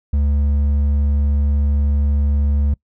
triangle tone with hard clipping, 71.8 Hz, D2, 39 cents flat, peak -15 dBFS, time 0.13-2.74 s, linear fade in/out 5 ms, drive 8 dB, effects noise-tail reverb RT60 0.1 s tail -24 dB re dry

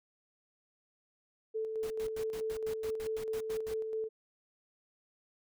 sine tone with tremolo, 440 Hz, A4, in tune, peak -32 dBFS, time 1.54-4.09 s, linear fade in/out 20 ms, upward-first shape square, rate 4.6 Hz, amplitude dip 35%
pink noise bursts, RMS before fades -48 dBFS, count 12, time 1.83-3.738 s, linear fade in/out 0 ms, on 71 ms, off 96 ms
effects none

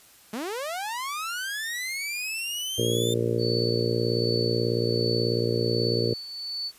sawtooth linear sweep, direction up, 201.6 to 3600 Hz, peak -26 dBFS, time 0.33-3.14 s, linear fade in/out 5 ms
harmonic tone, 58.27 Hz, A#1, in tune, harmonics 2 / 3 / 4 / 5 / 6 / 7 / 8 / 9 / 10, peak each -28 / -38 / -33 / -39 / -30 / -30 / -28 / -37 / -39 dBFS, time 2.78-6.14 s, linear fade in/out 5 ms
sine tone with tremolo, 4480 Hz, C#8, 18 cents sharp, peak -28 dBFS, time 3.38-6.72 s, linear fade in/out 50 ms, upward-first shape triangle, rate 1.3 Hz, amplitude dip 65%
effects white hiss -54 dBFS RMS until 6.78 s + resampled to 32000 Hz

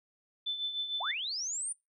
sine tone with tremolo, 3520 Hz, A7, in tune, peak -29 dBFS, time 0.46-1.12 s, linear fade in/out 10 ms, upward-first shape triangle, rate 6.6 Hz, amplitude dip 65%
sine linear sweep, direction up, 597 to 9397 Hz, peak -33 dBFS, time 1-1.73 s, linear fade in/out 10 ms
effects noise-tail reverb RT60 0.2 s tail -21 dB re dry

